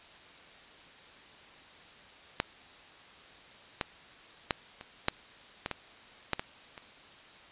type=clicks; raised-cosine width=0.3 ms; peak=-10 / -13 / -10 / -27 / -9 / -16 / -17 / -11 / -17 / -28 dBFS; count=10; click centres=2.401 / 3.812 / 4.508 / 4.811 / 5.084 / 5.661 / 5.713 / 6.333 / 6.395 / 6.778 s; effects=white hiss -53 dBFS RMS until 7.51 s + resampled to 8000 Hz